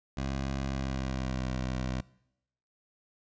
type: tone with pitch glide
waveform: 15% pulse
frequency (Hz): 67.4 to 63.8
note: C#2 to C2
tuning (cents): -48 to -43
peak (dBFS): -25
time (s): 0.17-2.01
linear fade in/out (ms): 5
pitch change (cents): -95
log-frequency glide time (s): 0.68-1.49
effects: noise-tail reverb RT60 0.8 s tail -22 dB re dry + resampled to 16000 Hz